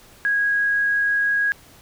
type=tone; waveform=sine; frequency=1649 Hz; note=G#6; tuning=13 cents flat; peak=-17 dBFS; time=0.25-1.52 s; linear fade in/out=0 ms; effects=pink hiss -49 dBFS RMS until 1.81 s